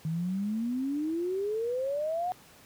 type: exponential sweep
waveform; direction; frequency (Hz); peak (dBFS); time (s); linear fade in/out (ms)
sine; up; 155.56 to 740; -28; 0.05-2.32; 0
effects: pink hiss -55 dBFS RMS until 2.65 s + high-pass 80 Hz 12 dB/octave